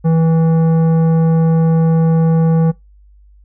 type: tone with tanh clipping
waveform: sine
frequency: 162.9 Hz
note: E3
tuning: 20 cents flat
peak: -11 dBFS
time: 0.04-2.72 s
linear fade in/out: 20 ms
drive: 12 dB
effects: noise-tail reverb RT60 0.2 s tail -23 dB re dry + added 50 Hz sine -42 dBFS peak until 3.44 s